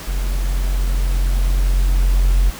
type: tone with level ramp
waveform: triangle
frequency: 44.82 Hz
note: F1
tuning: 46 cents sharp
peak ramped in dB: -15 to -7 dBFS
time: 0.07-2.51 s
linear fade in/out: 20 ms
effects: tanh soft clip ceiling -6 dBFS + pink hiss -33 dBFS RMS until 2.59 s